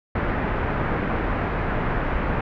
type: low-pass noise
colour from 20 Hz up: pink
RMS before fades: -24 dBFS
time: 0.15-2.41 s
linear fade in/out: 5 ms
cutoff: 2000 Hz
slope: 24 dB/octave
effects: none